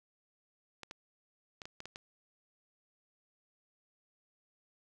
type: clicks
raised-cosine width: 0.2 ms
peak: -27 dBFS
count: 7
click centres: 0.833 / 0.911 / 1.618 / 1.655 / 1.804 / 1.856 / 1.959 s
effects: none